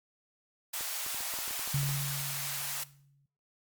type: high-pass noise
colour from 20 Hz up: white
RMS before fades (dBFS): -36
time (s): 0.73-2.84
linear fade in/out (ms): 10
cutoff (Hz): 630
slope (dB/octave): 24
type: clicks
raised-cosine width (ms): 1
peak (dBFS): -33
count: 12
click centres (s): 0.809 / 1.064 / 1.146 / 1.206 / 1.338 / 1.388 / 1.479 / 1.509 / 1.594 / 1.676 / 1.833 / 1.891
type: tone with exponential decay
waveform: sine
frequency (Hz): 140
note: C#3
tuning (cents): +18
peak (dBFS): -26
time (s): 1.74-3.26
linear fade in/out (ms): 5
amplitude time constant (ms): 330
effects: noise-tail reverb RT60 0.5 s tail -18 dB re dry + Opus 48 kbps